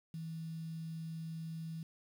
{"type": "tone with quantisation", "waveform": "sine", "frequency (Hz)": 162.4, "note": "E3", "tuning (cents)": -26, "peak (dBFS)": -40, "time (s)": [0.14, 1.83], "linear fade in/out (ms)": 2, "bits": 10, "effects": []}